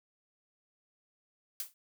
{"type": "noise with exponential decay", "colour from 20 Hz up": "blue", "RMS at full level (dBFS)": -33, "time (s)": [1.6, 1.74], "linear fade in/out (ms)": 1, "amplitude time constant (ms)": 29, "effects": []}